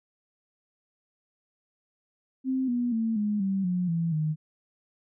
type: tone with pitch steps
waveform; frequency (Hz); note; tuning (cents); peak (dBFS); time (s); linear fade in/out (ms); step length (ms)
sine; 261.6 / 242.7 / 225.1 / 208.8 / 193.73 / 179.71 / 166.71 / 154.65; C4 / B3 / A3 / G#3 / G3 / F3 / E3 / D#3; 0 / -30 / +40 / +10 / -20 / +50 / +20 / -10; -24; 2.44-4.36; 50; 240
effects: none